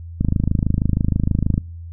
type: click train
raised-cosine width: 5 ms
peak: -5 dBFS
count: 37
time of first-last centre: 0.21-1.579 s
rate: 26.3 Hz
effects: noise-tail reverb RT60 0.5 s tail -26 dB re dry + added 84 Hz sine -31 dBFS peak until 1.92 s